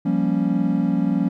triangle chord, G half-diminished seventh, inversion third, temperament equal, 174.61 / 196 / 233.1 / 277.2 Hz, F3 / G3 / Bb3 / Db4, 0 / 0 / 0 / 0 cents, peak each -21 / -21 / -22 / -21 dBFS, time 0.05-1.29 s, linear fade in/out 10 ms, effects none

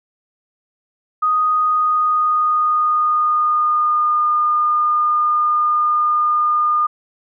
sine tone with pitch glide, 1244.5 to 1215.4 Hz, D#6 to D#6, 0 to -41 cents, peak -13 dBFS, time 1.22-6.87 s, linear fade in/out 10 ms, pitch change -41 cents, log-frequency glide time 1.43-4.27 s, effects none

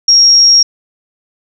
sine tone, 5588 Hz, F8, in tune, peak -3 dBFS, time 0.08-0.63 s, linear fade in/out 5 ms, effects none

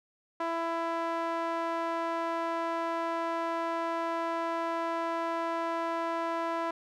sawtooth tone with band-pass filter, 332.9 Hz, E4, 17 cents sharp, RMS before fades -32 dBFS, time 0.4-6.71 s, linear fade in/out 5 ms, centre 960 Hz, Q 1.7, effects none

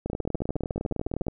two click trains, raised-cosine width 2 ms, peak -16 / -16 dBFS, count 18 / 24, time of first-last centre 0.06-1.283 / 0.1-1.268 s, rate 13.9 / 19.7 Hz, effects none

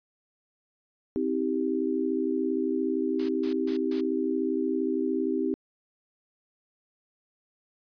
sine chord, C minor, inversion none, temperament equal with one note detuned, 261.6 / 319 / 392 Hz, C4 / Eb4 / G4, 0 / +43 / 0 cents, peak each -29 dBFS, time 1.16-5.54 s, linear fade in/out 0 ms
white noise bursts, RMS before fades -41 dBFS, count 4, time 3.19-4.01 s, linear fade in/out 5 ms, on 100 ms, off 140 ms
effects resampled to 11025 Hz

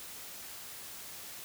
silence, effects white hiss -46 dBFS RMS until 1.44 s

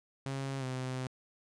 sawtooth tone with pitch glide, 135.7 to 129.12 Hz, C#3 to C3, -36 to -23 cents, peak -31 dBFS, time 0.26-1.07 s, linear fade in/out 0 ms, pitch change -87 cents, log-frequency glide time 0.59-0.64 s, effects resampled to 22050 Hz

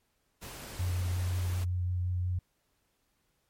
pink noise, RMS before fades -44 dBFS, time 0.41-1.65 s, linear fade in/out 20 ms
sine tone with vibrato, 89.9 Hz, F#2, 49 cents flat, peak -28 dBFS, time 0.79-2.39 s, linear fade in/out 5 ms, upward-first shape sine, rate 5.5 Hz, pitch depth 12 cents each way
effects pink hiss -75 dBFS RMS until 3.49 s + MP3 64 kbps

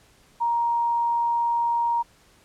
sine tone, 939 Hz, A#5, 12 cents sharp, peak -20 dBFS, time 0.4-2.03 s, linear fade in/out 20 ms, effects pink hiss -57 dBFS RMS until 2.44 s + low-pass 11000 Hz 12 dB/octave

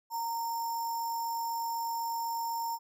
sine tone with sample-and-hold, 924 Hz, A#5, 16 cents flat, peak -31 dBFS, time 0.1-2.79 s, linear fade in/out 50 ms, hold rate 6300 Hz, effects none

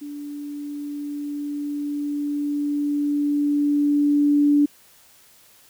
sine tone with level ramp, 290.6 Hz, D4, 18 cents flat, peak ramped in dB -31 to -13 dBFS, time 0.01-4.66 s, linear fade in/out 10 ms, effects white hiss -53 dBFS RMS until 5.69 s

